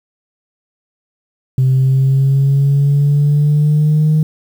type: exponential sweep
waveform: sine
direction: up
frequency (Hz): 130 to 155.56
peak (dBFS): -7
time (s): 1.58-4.23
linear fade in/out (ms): 2
effects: tanh soft clip ceiling -6 dBFS + 7-bit